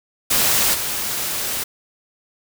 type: noise with level steps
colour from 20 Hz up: white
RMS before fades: -17 / -24 dBFS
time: 0.3-1.64 s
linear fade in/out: 10 ms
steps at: 0.73 s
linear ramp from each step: 20 ms
effects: none